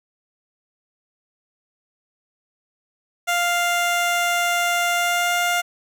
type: tone with pitch glide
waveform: 15% pulse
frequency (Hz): 698.5 to 703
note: F5 to F5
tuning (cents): 0 to +11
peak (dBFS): -12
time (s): 3.27-5.62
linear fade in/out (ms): 20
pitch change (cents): +11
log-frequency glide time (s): 4.93-5.34
effects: none